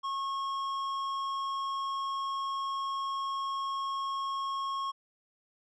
triangle tone with tanh clipping, 1090 Hz, C#6, 29 cents flat, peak -33 dBFS, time 0.03-4.92 s, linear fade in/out 20 ms, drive 14 dB, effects none

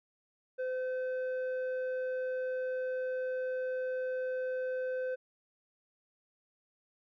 square tone with low-pass filter, 512 Hz, C5, 38 cents flat, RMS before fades -35 dBFS, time 0.58-5.16 s, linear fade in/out 20 ms, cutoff 1100 Hz, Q 3.1, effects none

